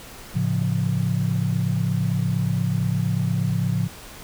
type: chord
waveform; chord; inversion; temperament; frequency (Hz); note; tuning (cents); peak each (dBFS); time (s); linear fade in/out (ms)
sine; A augmented; none; equal; 110 / 138.59 / 174.61; A2 / C#3 / E#3; 0 / 0 / 0; -24; 0.34-3.88; 20
effects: pink hiss -41 dBFS RMS until 4.23 s